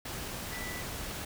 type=tone in noise; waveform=sine; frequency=1977 Hz; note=B6; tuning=1 cent sharp; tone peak=-41 dBFS; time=0.52-0.82 s; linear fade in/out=5 ms; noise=pink; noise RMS=-39 dBFS; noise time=0.05-1.25 s; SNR=-5 dB; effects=none